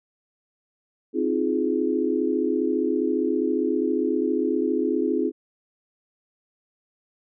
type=chord; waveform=sine; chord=F minor seventh; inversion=second; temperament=just; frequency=261.9 / 314.3 / 349.2 / 419.1 Hz; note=C4 / Eb4 / F4 / Ab4; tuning=+2 / +18 / 0 / +16 cents; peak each=-26 dBFS; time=1.13-5.32 s; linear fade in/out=50 ms; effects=none